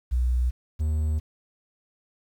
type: tone pair in turn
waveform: sine / triangle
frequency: 61.74 / 77.6 Hz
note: B1 / D#2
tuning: 0 / -4 cents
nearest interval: major third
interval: 396 cents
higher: second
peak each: -20 dBFS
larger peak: neither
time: 0.11-0.51 / 0.79-1.2 s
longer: second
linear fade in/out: 20 ms
effects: 9-bit